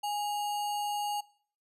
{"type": "tone with sample-and-hold", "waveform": "sine", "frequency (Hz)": 826, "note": "G#5", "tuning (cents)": -10, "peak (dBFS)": -30, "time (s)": [0.03, 1.21], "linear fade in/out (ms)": 10, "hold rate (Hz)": 3675, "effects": ["noise-tail reverb RT60 0.5 s tail -21 dB re dry", "resampled to 32000 Hz"]}